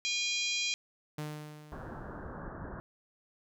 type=harmonic tone; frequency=810 Hz; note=G#5; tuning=43 cents flat; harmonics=3 / 4 / 5 / 6 / 7 / 8 / 9; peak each=-34 / -36 / -38 / -40 / -41 / -42 / -43 dBFS; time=0.05-0.74 s; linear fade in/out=0 ms
type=tone with exponential decay; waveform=sawtooth; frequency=151.1 Hz; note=D3; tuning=50 cents sharp; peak=-31 dBFS; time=1.18-2.43 s; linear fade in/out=5 ms; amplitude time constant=270 ms
type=low-pass noise; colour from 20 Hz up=pink; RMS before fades=-43 dBFS; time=1.72-2.8 s; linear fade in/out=0 ms; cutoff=1700 Hz; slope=96 dB/octave
effects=none